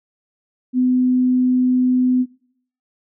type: tone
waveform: sine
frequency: 252.7 Hz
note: B3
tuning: 40 cents sharp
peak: -13 dBFS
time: 0.73-2.26 s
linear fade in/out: 50 ms
effects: noise-tail reverb RT60 0.6 s tail -19 dB re dry